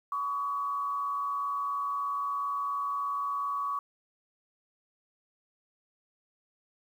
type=tone with frequency modulation; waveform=sine; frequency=1131 Hz; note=C#6; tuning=34 cents sharp; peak=-29 dBFS; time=0.12-3.79 s; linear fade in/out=2 ms; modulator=117 Hz; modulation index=0.46; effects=10-bit